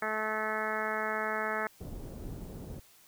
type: harmonic tone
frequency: 216.6 Hz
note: A3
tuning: 27 cents flat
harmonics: 1 / 2 / 3 / 4 / 5 / 6 / 7 / 8 / 9 / 10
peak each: -43 / -39 / -38 / -39 / -43 / -37 / -40 / -37 / -43 / -43 dBFS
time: 0.02-1.67 s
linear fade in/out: 2 ms
type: low-pass noise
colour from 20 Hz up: pink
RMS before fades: -42 dBFS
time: 1.8-2.8 s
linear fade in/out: 10 ms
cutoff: 420 Hz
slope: 12 dB/octave
effects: white hiss -60 dBFS RMS until 3.07 s